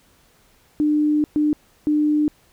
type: tone bursts at uneven times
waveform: sine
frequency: 300 Hz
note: D4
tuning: 37 cents sharp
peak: -15 dBFS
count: 3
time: 0.8-1.24 / 1.36-1.53 / 1.87-2.28 s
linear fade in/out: 0 ms
effects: pink hiss -57 dBFS RMS until 2.52 s